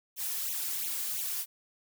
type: noise with flanger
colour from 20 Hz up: blue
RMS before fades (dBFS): -34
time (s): 0.16-1.46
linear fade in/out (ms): 50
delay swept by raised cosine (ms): 0.3 to 2.9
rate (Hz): 2.9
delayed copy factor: +0.9
effects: none